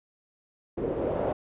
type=noise with low-pass filter sweep; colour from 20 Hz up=white; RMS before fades=-29 dBFS; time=0.77-1.33 s; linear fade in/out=10 ms; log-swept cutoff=390 to 620 Hz; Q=2.7; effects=resampled to 8000 Hz